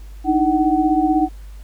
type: tone cluster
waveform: sine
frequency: 302.2 / 318.3 / 751 Hz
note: D4 / D#4 / F#5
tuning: +50 / +39 / +26 cents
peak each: -18 dBFS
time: 0.24-1.29 s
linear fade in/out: 50 ms
effects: added 50 Hz sine -33 dBFS peak until 1.63 s + pink hiss -52 dBFS RMS until 1.63 s